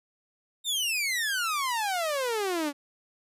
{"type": "exponential sweep", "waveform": "sawtooth", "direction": "down", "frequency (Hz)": [3729, 277.2], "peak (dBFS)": -23, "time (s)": [0.64, 2.73], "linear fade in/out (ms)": 50, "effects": ["resampled to 32000 Hz"]}